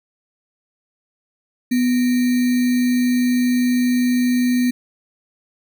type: tone with sample-and-hold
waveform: sine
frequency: 247.5 Hz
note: B3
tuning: 4 cents sharp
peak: -14 dBFS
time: 1.71-4.71 s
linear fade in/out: 10 ms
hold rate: 2100 Hz
effects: none